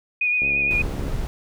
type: tone with vibrato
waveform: sine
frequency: 2464 Hz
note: D#7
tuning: 17 cents flat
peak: -18 dBFS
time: 0.21-0.82 s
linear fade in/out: 5 ms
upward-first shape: sine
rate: 8.6 Hz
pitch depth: 24 cents each way
type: click train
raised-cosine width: 2 ms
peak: -21 dBFS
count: 48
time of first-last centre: 0.42-1.096 s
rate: 69.5 Hz
type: noise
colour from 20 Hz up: brown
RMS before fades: -26 dBFS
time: 0.71-1.27 s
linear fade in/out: 0 ms
effects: none